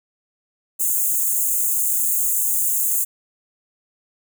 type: high-pass noise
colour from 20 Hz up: white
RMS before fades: -20 dBFS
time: 0.79-3.05 s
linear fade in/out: 20 ms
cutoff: 6600 Hz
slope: 96 dB/octave
effects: none